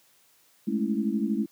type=chord; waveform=sine; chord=A major seventh; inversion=third; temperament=equal; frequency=207.7 / 220 / 277.2 / 329.6 Hz; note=G#3 / A3 / C#4 / E4; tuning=0 / 0 / 0 / 0 cents; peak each=-28 / -28 / -32 / -32 dBFS; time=0.67-1.46 s; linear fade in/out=10 ms; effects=white hiss -62 dBFS RMS until 1.51 s + high-pass 100 Hz 12 dB/octave